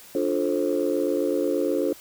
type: chord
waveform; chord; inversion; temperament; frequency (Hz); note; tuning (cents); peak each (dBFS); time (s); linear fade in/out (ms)
sine; D minor seventh; none; just; 293.7 / 352.4 / 440.5 / 528.6; D4 / F4 / A4 / C5; 0 / +16 / +2 / +18; -26; 0.15-1.93; 2
effects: tanh soft clip ceiling -13 dBFS + white hiss -47 dBFS RMS until 2 s